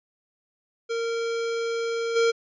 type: tone with level steps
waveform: square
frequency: 461.3 Hz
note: A#4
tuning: 18 cents flat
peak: -26 / -19 dBFS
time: 0.89-2.32 s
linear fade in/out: 20 ms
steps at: 2.15 s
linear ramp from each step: 20 ms
effects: resampled to 16000 Hz